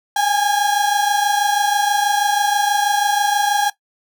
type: tone pair together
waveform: 35% pulse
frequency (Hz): 811 / 837.2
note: G#5 / G#5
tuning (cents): -41 / +14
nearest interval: minor second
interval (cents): 55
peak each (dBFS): -15 / -18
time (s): 0.16-3.7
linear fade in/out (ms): 5
effects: noise-tail reverb RT60 0.1 s tail -17 dB re dry